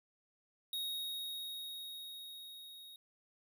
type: tone with level ramp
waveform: square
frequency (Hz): 3757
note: A#7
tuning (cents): +13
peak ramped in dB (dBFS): -37 to -52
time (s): 0.73-2.96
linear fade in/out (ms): 2
effects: none